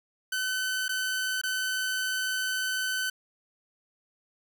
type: tone with dropouts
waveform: sawtooth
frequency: 1518 Hz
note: F#6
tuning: 44 cents sharp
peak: -24 dBFS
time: 0.32-3.1 s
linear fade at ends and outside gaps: 5 ms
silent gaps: 0.882-0.891 / 1.415-1.435 s
effects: 10-bit